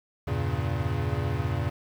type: chord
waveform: square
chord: E diminished seventh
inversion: none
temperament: equal with one note detuned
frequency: 82.93 / 98 / 116.54 / 138.59 Hz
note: E2 / G2 / Bb2 / Db3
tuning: +11 / 0 / 0 / 0 cents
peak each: -32 dBFS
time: 0.27-1.7 s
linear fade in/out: 10 ms
effects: low-pass 3000 Hz 12 dB/octave + 8-bit